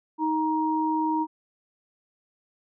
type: tone pair together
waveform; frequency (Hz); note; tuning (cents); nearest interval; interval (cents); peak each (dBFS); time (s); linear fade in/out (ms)
sine; 314 / 941; D#4 / A#5; +16 / +16; octave + perfect fifth; 1900; -25; 0.18-1.27; 50
effects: none